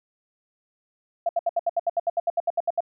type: tone bursts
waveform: sine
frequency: 682 Hz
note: F5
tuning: 41 cents flat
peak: -19 dBFS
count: 16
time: 1.26-2.806 s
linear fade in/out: 5 ms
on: 31 ms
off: 70 ms
effects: none